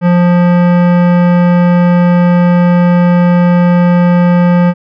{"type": "tone with hard clipping", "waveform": "sine", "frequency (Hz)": 175.9, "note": "F3", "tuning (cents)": 13, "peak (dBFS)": -7, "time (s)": [0.01, 4.74], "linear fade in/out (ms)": 50, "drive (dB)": 17, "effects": ["resampled to 11025 Hz"]}